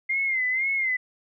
sine tone with vibrato, 2093 Hz, C7, in tune, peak -22 dBFS, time 0.09-0.97 s, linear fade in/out 10 ms, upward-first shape sine, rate 2 Hz, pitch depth 80 cents each way, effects none

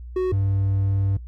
triangle tone pair in turn, 370 / 98 Hz, F#4 / G2, 0 / 0 cents, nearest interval octave + major seventh, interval 2300 cents, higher first, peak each -17 dBFS, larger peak neither, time 0.16-0.32 / 0.32-1.17 s, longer second, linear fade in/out 5 ms, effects noise-tail reverb RT60 0.1 s tail -18 dB re dry + added 60 Hz sine -34 dBFS peak until 1.27 s

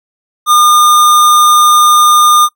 square tone, 1212 Hz, D#6, 46 cents flat, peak -5 dBFS, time 0.46-2.49 s, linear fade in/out 50 ms, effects noise-tail reverb RT60 0.1 s tail -20 dB re dry

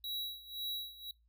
square tone with tremolo, 3883 Hz, B7, 30 cents flat, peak -36 dBFS, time 0.04-1.11 s, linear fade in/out 2 ms, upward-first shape sine, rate 1.9 Hz, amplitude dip 85%, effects noise-tail reverb RT60 0.2 s tail -22 dB re dry + added 57 Hz sine -67 dBFS peak until 1.28 s

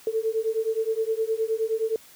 sine beating tone pair, 440 / 449.6 Hz, A4 / A4, 0 / +37 cents, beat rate 9.6 Hz, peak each -26 dBFS, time 0.07-1.96 s, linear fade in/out 2 ms, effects white hiss -51 dBFS RMS until 2.15 s + high-pass 60 Hz 12 dB/octave

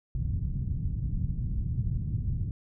white low-pass noise, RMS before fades -30 dBFS, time 0.15-2.51 s, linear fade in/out 2 ms, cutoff 140 Hz, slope 24 dB/octave, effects none

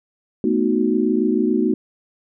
sine chord, B dominant seventh, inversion third, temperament equal, 220 / 246.9 / 311.1 / 370 Hz, A3 / B3 / D#4 / F#4, 0 / 0 / 0 / 0 cents, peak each -21 dBFS, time 0.44-1.74 s, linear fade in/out 2 ms, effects none

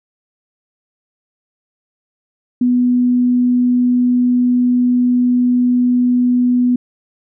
sine tone, 246.9 Hz, B3, in tune, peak -10 dBFS, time 2.61-6.76 s, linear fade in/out 5 ms, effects none

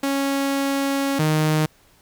sawtooth tone pair in turn, 276 / 154.9 Hz, C#4 / D#3, -7 / -7 cents, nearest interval minor seventh, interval 1000 cents, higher first, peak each -16 / -13 dBFS, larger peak second, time 0.03-1.19 / 1.19-1.66 s, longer first, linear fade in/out 5 ms, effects pink hiss -56 dBFS RMS until 2.01 s

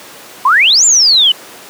sine exponential two-way sweep, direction up then down, 967 to 7440 to 2916 Hz, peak -5 dBFS, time 0.45-1.32 s, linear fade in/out 5 ms, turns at 0.85 s, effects pink hiss -33 dBFS RMS until 1.69 s + high-pass 300 Hz 12 dB/octave

